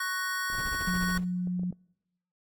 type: chord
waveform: square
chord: F# major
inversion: second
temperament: equal with one note detuned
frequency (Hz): 1108.7 / 1487.7 / 1864.7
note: C#6 / F#6 / A#6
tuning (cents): 0 / +9 / 0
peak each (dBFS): -36 / -33 / -36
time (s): 0-1.18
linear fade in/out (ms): 5
type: clicks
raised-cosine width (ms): 2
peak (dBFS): -33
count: 11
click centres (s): 0.501 / 0.552 / 0.636 / 0.735 / 0.85 / 0.937 / 1.107 / 1.473 / 1.595 / 1.634 / 1.726
type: noise with tremolo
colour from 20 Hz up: brown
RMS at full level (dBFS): -35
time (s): 0.51-1.25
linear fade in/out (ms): 50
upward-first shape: sine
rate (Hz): 14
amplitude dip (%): 75
type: tone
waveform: sine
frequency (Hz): 179.7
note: F3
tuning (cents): +50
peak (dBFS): -27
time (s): 0.87-1.71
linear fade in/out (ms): 5
effects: noise-tail reverb RT60 0.9 s tail -26 dB re dry